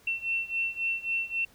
sine beating tone pair, 2700 / 2703.7 Hz, E7 / E7, +41 / +43 cents, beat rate 3.7 Hz, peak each -32 / -30 dBFS, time 0.07-1.45 s, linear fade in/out 5 ms, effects pink hiss -59 dBFS RMS until 1.54 s

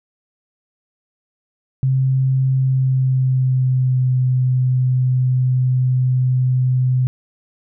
sine tone with pitch glide, 132 to 127.72 Hz, C3 to C3, +16 to -41 cents, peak -13 dBFS, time 1.83-7.07 s, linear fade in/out 0 ms, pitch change -57 cents, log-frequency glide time 2.53-4.14 s, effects none

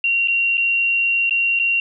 sine tone with dropouts, 2754 Hz, F7, 25 cents flat, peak -15 dBFS, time 0.04-1.8 s, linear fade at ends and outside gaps 2 ms, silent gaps 0.275-0.282 / 0.572-0.578 / 1.296-1.308 / 1.591-1.597 s, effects none

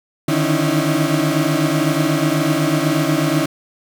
35% pulse tone cluster, 148.5 / 156.6 / 277.3 / 308.6 / 330.6 Hz, D3 / D#3 / C#4 / D#4 / E4, +20 / +11 / +1 / -14 / +5 cents, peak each -20 dBFS, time 0.28-3.46 s, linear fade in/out 5 ms, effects none

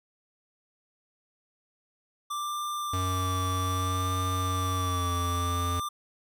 square tone with vibrato, 1174.7 Hz, D6, in tune, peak -31 dBFS, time 2.3-5.89 s, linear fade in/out 10 ms, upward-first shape sine, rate 0.65 Hz, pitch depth 21 cents each way
square tone with pitch glide, 92.5 to 87.71 Hz, F#2 to F2, 0 to +8 cents, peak -29 dBFS, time 2.93-5.8 s, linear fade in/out 5 ms, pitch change -92 cents, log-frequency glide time 4.77-5.13 s
effects none

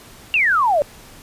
sine exponential sweep, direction down, 2820 to 554.4 Hz, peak -13 dBFS, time 0.34-0.82 s, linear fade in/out 0 ms, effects pink hiss -43 dBFS RMS until 1.22 s + resampled to 32000 Hz

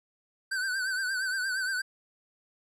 square tone with vibrato, 1530 Hz, G6, 42 cents flat, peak -29 dBFS, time 0.51-1.82 s, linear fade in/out 10 ms, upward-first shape triangle, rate 8.6 Hz, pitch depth 83 cents each way, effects low-pass 11000 Hz 12 dB/octave

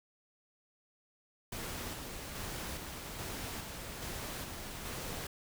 pink noise with tremolo, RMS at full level -41 dBFS, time 1.52-5.27 s, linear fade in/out 5 ms, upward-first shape square, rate 1.2 Hz, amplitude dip 30%, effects none

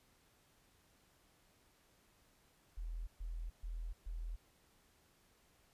sine tone bursts, 41.2 Hz, E1, in tune, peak -40 dBFS, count 4, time 2.77-4.36 s, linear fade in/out 10 ms, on 300 ms, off 130 ms, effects pink hiss -71 dBFS RMS until 5.73 s + resampled to 32000 Hz

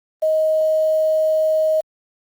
sine tone with quantisation, 628 Hz, D#5, 16 cents sharp, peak -14 dBFS, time 0.22-1.81 s, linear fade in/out 10 ms, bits 7, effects Opus 24 kbps

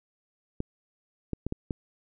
clicks, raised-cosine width 3 ms, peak -17 dBFS, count 5, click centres 0.604 / 1.333 / 1.466 / 1.524 / 1.708 s, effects none

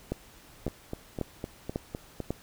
two click trains, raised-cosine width 2 ms, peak -20 / -16 dBFS, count 7 / 5, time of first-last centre 0.68-2.203 / 0.12-2.306 s, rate 3.94 / 1.83 Hz, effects pink hiss -54 dBFS RMS until 2.42 s

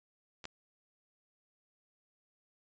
clicks, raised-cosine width 0.2 ms, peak -30 / -23 dBFS, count 2, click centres 0.442 / 0.454 s, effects resampled to 16000 Hz

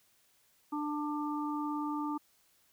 harmonic tone, 297 Hz, D4, 20 cents sharp, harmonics 1 / 3 / 4, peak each -34 / -39 / -40 dBFS, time 0.72-2.18 s, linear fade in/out 10 ms, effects white hiss -69 dBFS RMS until 2.72 s

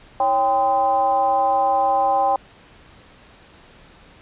sine tone with frequency modulation, 791 Hz, G5, 15 cents sharp, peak -15 dBFS, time 0.2-2.36 s, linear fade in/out 2 ms, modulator 236 Hz, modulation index 0.8, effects pink hiss -48 dBFS RMS until 4.21 s + resampled to 8000 Hz

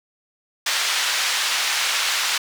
white band-pass noise, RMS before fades -22 dBFS, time 0.66-2.38 s, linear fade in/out 5 ms, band 1100 to 4700 Hz, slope 12 dB/octave, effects none

